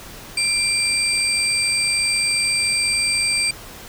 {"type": "tone cluster", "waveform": "sine", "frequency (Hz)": [2366, 4709, 8430], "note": ["D7", "D8", "C9"], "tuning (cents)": [12, 4, 12], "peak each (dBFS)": -21, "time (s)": [0.37, 3.51], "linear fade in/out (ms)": 5, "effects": ["tanh soft clip ceiling -9 dBFS", "pink hiss -38 dBFS RMS until 3.88 s"]}